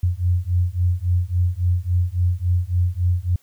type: beating tone pair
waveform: sine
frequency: 87.31 / 90.91 Hz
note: F2 / F#2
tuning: 0 / -30 cents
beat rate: 3.6 Hz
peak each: -20 dBFS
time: 0.03-3.36 s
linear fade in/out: 5 ms
effects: white hiss -59 dBFS RMS until 3.42 s